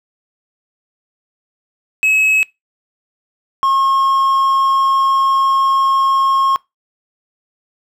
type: tone pair in turn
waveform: triangle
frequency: 2570 / 1080.6 Hz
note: E7 / C#6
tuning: -45 / -44 cents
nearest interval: octave + minor third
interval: 1499 cents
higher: first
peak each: -9 dBFS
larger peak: neither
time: 2.03-2.43 / 3.63-6.56 s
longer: second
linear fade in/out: 0 ms
effects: noise-tail reverb RT60 0.2 s tail -23 dB re dry